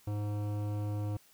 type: tone with hard clipping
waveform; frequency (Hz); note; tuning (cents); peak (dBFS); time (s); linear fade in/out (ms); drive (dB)
sine; 103.9; G#2; +1; -34; 0.07-1.17; 5; 15
effects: white hiss -63 dBFS RMS until 1.33 s